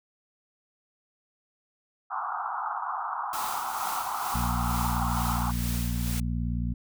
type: band-pass noise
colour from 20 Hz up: pink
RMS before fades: -32 dBFS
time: 2.1-5.52 s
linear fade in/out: 20 ms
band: 740 to 1400 Hz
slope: 96 dB/octave
type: noise with tremolo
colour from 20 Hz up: white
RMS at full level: -36 dBFS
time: 3.33-6.2 s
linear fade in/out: 2 ms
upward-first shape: sine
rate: 2.2 Hz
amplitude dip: 45%
type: harmonic tone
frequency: 59.2 Hz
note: A#1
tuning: 27 cents sharp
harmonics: 1 / 2 / 3 / 4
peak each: -29 / -32 / -34 / -35 dBFS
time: 4.34-6.74 s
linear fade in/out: 10 ms
effects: none